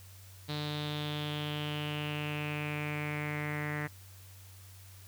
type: tone with low-pass filter sweep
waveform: sawtooth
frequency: 149.2 Hz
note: D3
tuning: 28 cents sharp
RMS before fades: -36 dBFS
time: 0.48-3.88 s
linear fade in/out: 20 ms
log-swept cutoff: 4000 to 1900 Hz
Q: 6.1
effects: added 95 Hz sine -51 dBFS peak until 5.07 s + white hiss -57 dBFS RMS until 5.07 s